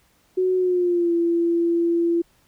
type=tone with pitch glide; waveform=sine; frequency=370 to 339.3 Hz; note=F#4 to F4; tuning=0 to -50 cents; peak=-17 dBFS; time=0.37-2.22 s; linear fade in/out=10 ms; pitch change=-150 cents; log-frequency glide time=0.56-1.13 s; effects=pink hiss -61 dBFS RMS until 2.47 s